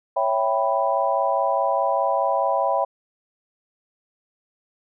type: chord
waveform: sine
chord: C# half-diminished seventh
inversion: none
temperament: equal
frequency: 554.4 / 659.3 / 784 / 987.8 Hz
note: C#5 / E5 / G5 / B5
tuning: 0 / 0 / 0 / 0 cents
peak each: -24 dBFS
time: 0.16-2.85 s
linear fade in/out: 10 ms
effects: none